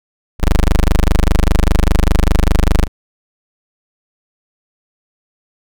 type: tone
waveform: 20% pulse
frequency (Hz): 25.01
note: G0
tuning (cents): +36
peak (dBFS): -4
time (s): 0.39-2.88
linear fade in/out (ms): 50
effects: none